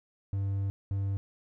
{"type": "tone bursts at uneven times", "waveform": "triangle", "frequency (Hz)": 98.4, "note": "G2", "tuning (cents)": 7, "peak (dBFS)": -26, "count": 2, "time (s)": [[0.33, 0.7], [0.91, 1.17]], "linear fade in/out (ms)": 0, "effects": []}